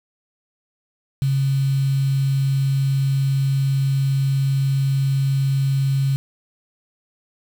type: tone with quantisation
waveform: sine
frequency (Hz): 136.2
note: C#3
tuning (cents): -30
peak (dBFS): -16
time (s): 1.22-6.16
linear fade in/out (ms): 0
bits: 6
effects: none